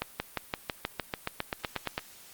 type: accelerating click train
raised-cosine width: 0.3 ms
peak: -13 dBFS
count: 15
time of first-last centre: 0.02-1.979 s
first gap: 180 ms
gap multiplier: 0.96
effects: white hiss -52 dBFS RMS until 2.33 s + Opus 32 kbps